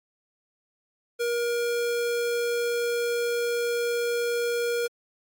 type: tone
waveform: square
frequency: 474.7 Hz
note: A#4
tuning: 31 cents sharp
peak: -25 dBFS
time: 1.19-4.88 s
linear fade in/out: 20 ms
effects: AAC 64 kbps